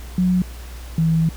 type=tone pair in turn; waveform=sine; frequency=182.2 / 162.32 Hz; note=F#3 / E3; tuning=-26 / -26 cents; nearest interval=major second; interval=200 cents; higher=first; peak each=-14 dBFS; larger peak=neither; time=0.18-0.42 / 0.98-1.29 s; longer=second; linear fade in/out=2 ms; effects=added 60 Hz sine -32 dBFS peak until 1.36 s + pink hiss -42 dBFS RMS until 1.36 s